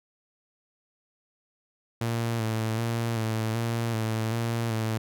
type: tone with vibrato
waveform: sawtooth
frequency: 113.5 Hz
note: A#2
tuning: 46 cents flat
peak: -22 dBFS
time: 2.01-4.98 s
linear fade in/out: 5 ms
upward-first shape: square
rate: 1.3 Hz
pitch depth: 37 cents each way
effects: none